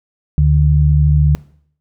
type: tone pair together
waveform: sine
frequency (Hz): 74 / 148.14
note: D2 / D3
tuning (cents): +14 / +15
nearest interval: octave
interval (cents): 1201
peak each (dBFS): -11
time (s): 0.38-1.35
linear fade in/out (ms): 0
effects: noise-tail reverb RT60 0.6 s tail -22 dB re dry